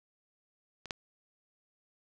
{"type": "clicks", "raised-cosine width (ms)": 0.2, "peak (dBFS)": [-27, -16], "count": 2, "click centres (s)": [0.857, 0.908], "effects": []}